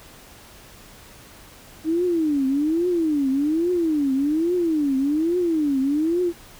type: tone with vibrato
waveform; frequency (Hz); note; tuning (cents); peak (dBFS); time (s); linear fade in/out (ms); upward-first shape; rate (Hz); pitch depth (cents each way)
sine; 308.7; D#4; -14; -18; 1.84-6.33; 50; triangle; 1.2; 290
effects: pink hiss -46 dBFS RMS until 6.59 s